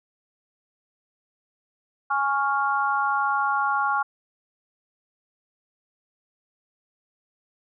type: chord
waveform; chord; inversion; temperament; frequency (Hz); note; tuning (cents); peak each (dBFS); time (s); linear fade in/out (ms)
sine; Db major; second; equal; 830.6 / 1108.7 / 1396.9; Ab5 / Db6 / F6; 0 / 0 / 0; -25; 2.1-4.03; 10
effects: none